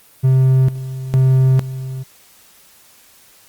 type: tone with tremolo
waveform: triangle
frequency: 131.1 Hz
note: C3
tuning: 4 cents sharp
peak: -7 dBFS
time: 0.23-2.04 s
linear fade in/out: 20 ms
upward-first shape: square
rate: 1.1 Hz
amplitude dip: 80%
effects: white hiss -48 dBFS RMS until 3.48 s + Opus 32 kbps